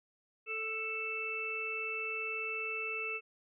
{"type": "harmonic tone", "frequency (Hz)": 440.9, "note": "A4", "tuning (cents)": 4, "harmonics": [1, 3, 5, 6], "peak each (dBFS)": [-43, -45, -45, -36], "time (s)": [0.46, 3.21], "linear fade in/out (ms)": 50, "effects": []}